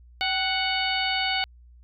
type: harmonic tone with a mistuned harmonic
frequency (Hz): 740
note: F#5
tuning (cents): 0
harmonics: 1 / 2 / 3 / 4 / 5 / 6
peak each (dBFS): -29 / -32 / -29 / -29 / -33 / -32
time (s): 0.21-1.44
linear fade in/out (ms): 0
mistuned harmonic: 1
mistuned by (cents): +63
effects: added 60 Hz sine -48 dBFS peak until 1.83 s